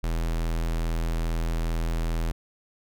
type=tone; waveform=square; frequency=41.2 Hz; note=E1; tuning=in tune; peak=-25 dBFS; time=0.03-2.32 s; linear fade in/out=10 ms; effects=none